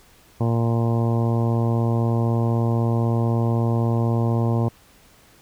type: harmonic tone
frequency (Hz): 116.1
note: A#2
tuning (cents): -7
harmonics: 1 / 2 / 3 / 4 / 5 / 6 / 7 / 8 / 9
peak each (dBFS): -19 / -25 / -29 / -31 / -33 / -35 / -36 / -37 / -38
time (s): 0.4-4.69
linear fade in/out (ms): 10
effects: pink hiss -53 dBFS RMS until 5.41 s